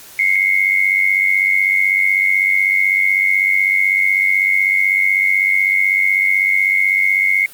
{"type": "tone pair together", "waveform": "sine", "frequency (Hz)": [2093, 2189], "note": ["C7", "C#7"], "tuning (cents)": [0, -22], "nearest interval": "minor second", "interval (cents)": 78, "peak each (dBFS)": [-15, -14], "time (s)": [0.19, 7.46], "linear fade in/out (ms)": 2, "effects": ["white hiss -39 dBFS RMS until 7.53 s", "Opus 48 kbps"]}